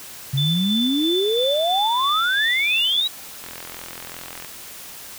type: exponential sweep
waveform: sine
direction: up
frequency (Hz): 130.9 to 3940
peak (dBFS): -18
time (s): 0.33-3.08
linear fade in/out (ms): 10
type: tone with tremolo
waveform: sine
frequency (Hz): 3520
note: A7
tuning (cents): 0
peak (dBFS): -21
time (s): 0.37-3.02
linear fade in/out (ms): 10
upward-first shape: square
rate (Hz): 3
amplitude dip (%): 30
type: click train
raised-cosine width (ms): 0.3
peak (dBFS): -19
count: 44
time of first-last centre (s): 3.44-4.447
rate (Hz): 42.7
effects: white hiss -38 dBFS RMS until 5.18 s